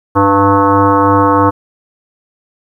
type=tone with frequency modulation; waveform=sine; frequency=695 Hz; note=F5; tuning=9 cents flat; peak=-6 dBFS; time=0.15-1.51 s; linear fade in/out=20 ms; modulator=199 Hz; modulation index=2.8; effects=8-bit